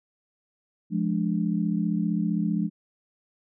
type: chord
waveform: sine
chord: D diminished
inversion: first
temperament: equal with one note detuned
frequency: 174.61 / 209.9 / 293.7 Hz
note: F3 / Ab3 / D4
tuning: 0 / +19 / 0 cents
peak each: -26 / -26 / -31 dBFS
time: 0.9-2.7 s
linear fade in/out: 50 ms
effects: none